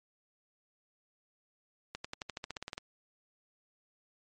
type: accelerating click train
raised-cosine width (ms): 0.2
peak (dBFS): -21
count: 13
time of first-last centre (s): 1.95-2.78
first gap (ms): 95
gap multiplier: 0.94
effects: MP3 48 kbps